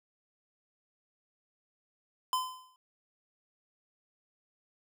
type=tone with exponential decay; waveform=square; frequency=1022 Hz; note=C6; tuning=41 cents flat; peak=-26 dBFS; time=2.33-2.76 s; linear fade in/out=1 ms; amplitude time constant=92 ms; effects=none